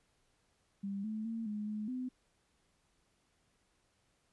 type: tone with pitch steps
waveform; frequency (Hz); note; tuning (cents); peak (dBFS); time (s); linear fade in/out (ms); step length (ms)
sine; 198.3 / 216.8 / 226.8 / 209.8 / 212.4 / 253.9; G3 / A3 / A#3 / G#3 / G#3 / B3; +20 / -25 / -47 / +18 / +39 / +48; -36; 0.83-2.09; 10; 210
effects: pink hiss -75 dBFS RMS until 4.32 s + resampled to 24000 Hz